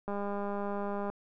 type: click train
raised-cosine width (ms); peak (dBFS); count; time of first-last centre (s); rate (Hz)
1; -23; 207; 0.08-1.1; 202
effects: none